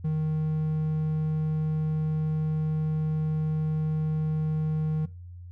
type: tone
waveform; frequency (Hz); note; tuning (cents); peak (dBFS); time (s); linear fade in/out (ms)
triangle; 155.56; D#3; 0; -22; 0.04-5.06; 10
effects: noise-tail reverb RT60 0.3 s tail -19 dB re dry + added 88 Hz sine -40 dBFS peak until 5.51 s